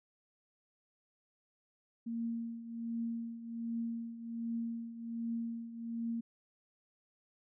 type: tone with tremolo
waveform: sine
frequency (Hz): 231.1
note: A#3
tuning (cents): -15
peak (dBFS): -33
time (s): 2.06-6.21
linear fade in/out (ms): 10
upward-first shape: triangle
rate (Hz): 1.3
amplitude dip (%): 75
effects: none